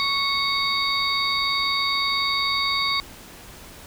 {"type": "tone cluster", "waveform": "sine", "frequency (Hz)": [1114, 2202, 3770, 4571], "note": ["C#6", "C#7", "A#7", "D8"], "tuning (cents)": [8, -12, 19, -48], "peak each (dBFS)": -26, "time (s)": [0, 3], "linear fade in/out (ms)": 0, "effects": ["pink hiss -43 dBFS RMS until 3.86 s"]}